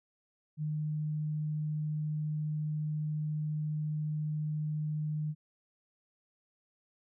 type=tone; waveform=sine; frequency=152.4 Hz; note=D#3; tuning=36 cents flat; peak=-31 dBFS; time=0.57-5.35 s; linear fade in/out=50 ms; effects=none